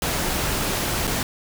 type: noise with dropouts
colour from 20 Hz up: pink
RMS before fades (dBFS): -24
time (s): 0.02-1.23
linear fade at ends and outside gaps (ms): 2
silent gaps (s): 1.071-1.075
effects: none